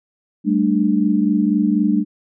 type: chord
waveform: sine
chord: G suspended second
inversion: none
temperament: equal with one note detuned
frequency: 196 / 220 / 296.9 Hz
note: G3 / A3 / D4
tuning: 0 / 0 / +19 cents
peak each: -18 dBFS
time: 0.44-2.05 s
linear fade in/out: 50 ms
effects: none